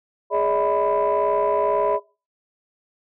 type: tone cluster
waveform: sine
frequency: 414.2 / 580 / 642 / 993 Hz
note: G#4 / D5 / E5 / B5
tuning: -5 / -22 / -46 / +9 cents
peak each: -22 dBFS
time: 0.3-2 s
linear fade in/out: 50 ms
effects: noise-tail reverb RT60 0.3 s tail -19 dB re dry + tanh soft clip ceiling -12 dBFS